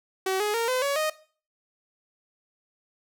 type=tone with pitch steps; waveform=sawtooth; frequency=379.6 / 418.8 / 462 / 509.6 / 562.2 / 620.2 Hz; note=F#4 / G#4 / A#4 / C5 / C#5 / D#5; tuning=+44 / +15 / -16 / -46 / +24 / -6 cents; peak=-20 dBFS; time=0.26-1.1 s; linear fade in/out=5 ms; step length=140 ms; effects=noise-tail reverb RT60 0.4 s tail -17 dB re dry